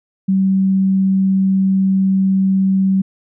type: tone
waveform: sine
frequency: 191.7 Hz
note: G3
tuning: 38 cents flat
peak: -11 dBFS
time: 0.28-3.02 s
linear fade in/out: 10 ms
effects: none